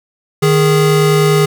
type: tone pair together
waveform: square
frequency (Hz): 154.13 / 412.4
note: D#3 / G#4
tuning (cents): -16 / -12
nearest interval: octave + perfect fourth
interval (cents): 1704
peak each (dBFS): -12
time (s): 0.42-1.46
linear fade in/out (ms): 10
effects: none